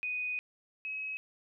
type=tone pair in turn; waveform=sine; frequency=2489 / 2557 Hz; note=D#7 / D#7; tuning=0 / +47 cents; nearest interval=unison; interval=47 cents; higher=second; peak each=-32 / -35 dBFS; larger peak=first; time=0.03-0.39 / 0.85-1.17 s; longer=first; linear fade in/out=0 ms; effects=none